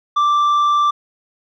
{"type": "tone with tanh clipping", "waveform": "triangle", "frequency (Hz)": 1174.7, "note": "D6", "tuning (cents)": 0, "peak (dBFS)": -13, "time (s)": [0.16, 0.91], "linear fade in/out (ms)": 10, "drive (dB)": 9, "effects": []}